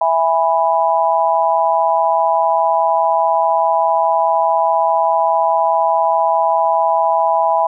sine chord, E major, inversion none, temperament just, 659.3 / 824.1 / 988.9 Hz, E5 / G#5 / B5, 0 / -14 / +2 cents, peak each -16 dBFS, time 0.01-7.67 s, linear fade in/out 5 ms, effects none

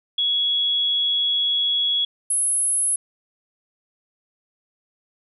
sine tone pair in turn, 3351 / 10639 Hz, G#7 / E9, +15 / +15 cents, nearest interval octave + minor sixth, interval 2000 cents, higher second, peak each -18 dBFS, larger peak neither, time 0.18-2.05 / 2.3-2.96 s, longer first, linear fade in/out 5 ms, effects none

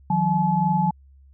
sine tone cluster, 158.9 / 181.8 / 857 Hz, D#3 / F#3 / A5, +37 / -30 / -46 cents, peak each -24 / -22 / -21 dBFS, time 0.1-0.91 s, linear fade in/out 5 ms, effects added 68 Hz sine -48 dBFS peak until 1.33 s

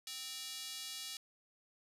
square tone with high-pass filter, 260 Hz, C4, 11 cents flat, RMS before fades -45 dBFS, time 0.07-1.17 s, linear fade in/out 2 ms, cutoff 3800 Hz, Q 1.5, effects resampled to 32000 Hz

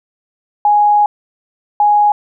sine tone pair in turn, 830.6 / 830.6 Hz, G#5 / G#5, 0 / 0 cents, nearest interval unison, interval 0 cents, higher neither, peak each -7 dBFS, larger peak neither, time 0.65-1.06 / 1.8-2.12 s, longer first, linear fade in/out 2 ms, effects none

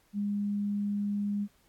sine tone, 204.1 Hz, G#3, 30 cents flat, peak -28 dBFS, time 0.13-1.48 s, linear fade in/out 50 ms, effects pink hiss -67 dBFS RMS until 1.68 s + AAC 64 kbps

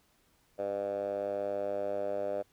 10% pulse tone with band-pass filter, 100.5 Hz, G2, 44 cents sharp, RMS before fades -34 dBFS, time 0.58-2.43 s, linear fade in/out 20 ms, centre 580 Hz, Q 5.5, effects pink hiss -69 dBFS RMS until 2.52 s

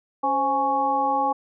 harmonic tone with a mistuned harmonic, 277.2 Hz, C#4, in tune, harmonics 1 / 2 / 3 / 4, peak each -31 / -29 / -21 / -26 dBFS, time 0.23-1.33 s, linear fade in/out 10 ms, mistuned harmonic 2, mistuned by -92 cents, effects none

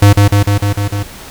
square tone with echo, 101.5 Hz, G#2, 39 cents flat, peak -3 dBFS, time 0.02-0.13 s, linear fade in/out 5 ms, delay 150 ms, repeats 6, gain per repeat -2 dB, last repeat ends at 1.03 s, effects pink hiss -32 dBFS RMS until 1.3 s

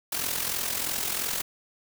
white noise with amplitude modulation, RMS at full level -27 dBFS, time 0.12-1.42 s, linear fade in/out 5 ms, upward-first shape sine, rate 43 Hz, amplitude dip 60%, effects none

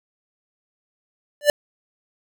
square tone with exponential growth, 587.3 Hz, D5, in tune, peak -8 dBFS, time 1.41-1.5 s, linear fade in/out 1 ms, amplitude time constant 19 ms, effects none

